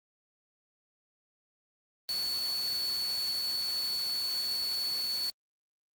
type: tone in noise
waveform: sine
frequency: 4435 Hz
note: C#8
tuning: in tune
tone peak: -30 dBFS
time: 2.09-5.3 s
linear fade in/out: 0 ms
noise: white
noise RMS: -41 dBFS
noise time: 2.09-5.3 s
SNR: +8 dB
effects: Opus 24 kbps